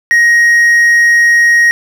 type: tone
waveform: triangle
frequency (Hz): 1880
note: A#6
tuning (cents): +14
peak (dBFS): -3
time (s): 0.11-1.71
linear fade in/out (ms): 0
effects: none